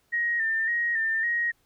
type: tone with vibrato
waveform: sine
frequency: 1839 Hz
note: A#6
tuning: 24 cents flat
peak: -23 dBFS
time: 0.12-1.52 s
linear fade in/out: 20 ms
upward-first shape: square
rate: 1.8 Hz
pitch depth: 42 cents each way
effects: pink hiss -68 dBFS RMS until 1.65 s